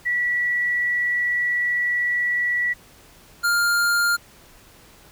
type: tone pair in turn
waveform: sine / square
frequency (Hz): 1946 / 1403.5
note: B6 / F6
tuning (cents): -26 / +8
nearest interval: tritone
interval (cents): 566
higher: first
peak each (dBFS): -19 / -18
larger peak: second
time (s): 0.05-2.74 / 3.43-4.17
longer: first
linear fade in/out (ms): 20
effects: pink hiss -50 dBFS RMS until 5.11 s